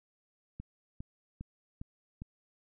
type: click train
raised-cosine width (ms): 5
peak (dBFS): -29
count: 5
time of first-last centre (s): 0.6-2.219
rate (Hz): 2.47
effects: none